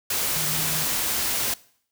sine tone in noise, 155.56 Hz, D#3, in tune, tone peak -33 dBFS, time 0.36-0.84 s, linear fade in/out 5 ms, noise white, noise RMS -25 dBFS, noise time 0.1-1.54 s, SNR -11 dB, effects noise-tail reverb RT60 0.6 s tail -21 dB re dry

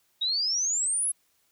sine exponential sweep, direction up, 3746 to 11000 Hz, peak -24 dBFS, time 0.21-1.12 s, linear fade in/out 10 ms, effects white hiss -69 dBFS RMS until 1.51 s

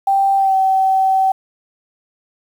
sine tone with pitch glide, 784 to 765.7 Hz, G5 to G5, 0 to -41 cents, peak -11 dBFS, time 0.07-1.32 s, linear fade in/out 5 ms, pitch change -41 cents, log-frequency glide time 0.37-0.55 s, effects 7-bit

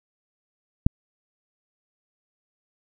click, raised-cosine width 5 ms, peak -3 dBFS, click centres 0.865 s, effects none

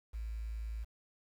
sine tone with quantisation, 55.1 Hz, A1, 3 cents sharp, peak -37 dBFS, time 0.13-0.85 s, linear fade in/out 20 ms, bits 10, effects none

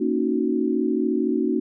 sine chord, D# minor seventh, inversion second, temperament equal, 233.1 / 277.2 / 311.1 / 370 Hz, A#3 / C#4 / D#4 / F#4, 0 / 0 / 0 / 0 cents, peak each -25 dBFS, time 0-1.6 s, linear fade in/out 10 ms, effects none

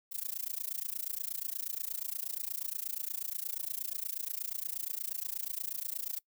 violet noise with amplitude modulation, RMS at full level -34 dBFS, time 0.11-6.2 s, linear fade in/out 20 ms, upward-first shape sine, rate 28.4 Hz, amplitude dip 100%, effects noise-tail reverb RT60 0.1 s tail -23 dB re dry

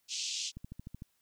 white band-pass noise, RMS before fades -37 dBFS, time 0.08-0.52 s, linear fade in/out 50 ms, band 2700 to 7100 Hz, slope 48 dB/octave
click train, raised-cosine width 5 ms, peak -31 dBFS, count 7, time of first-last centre 0.57-1.021 s, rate 13.3 Hz
effects white hiss -75 dBFS RMS until 1.21 s

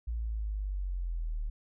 sine linear sweep, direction down, 58.27 to 36.71 Hz, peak -31 dBFS, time 0.07-1.5 s, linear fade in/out 10 ms, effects none

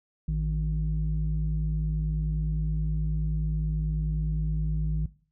sine tone pair together, 55 / 155.56 Hz, A1 / D#3, 0 / 0 cents, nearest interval octave + tritone, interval 1800 cents, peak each -26 / -27 dBFS, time 0.28-5.06 s, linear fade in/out 5 ms, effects noise-tail reverb RT60 0.4 s tail -18 dB re dry + tanh soft clip ceiling -19 dBFS

